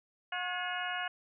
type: harmonic tone with a mistuned harmonic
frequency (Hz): 361.1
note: F#4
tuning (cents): -42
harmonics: 2 / 3 / 4 / 5 / 6 / 7 / 8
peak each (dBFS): -39 / -43 / -39 / -40 / -45 / -46 / -41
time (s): 0.32-1.08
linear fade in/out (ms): 5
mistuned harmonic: 5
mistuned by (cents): -97
effects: none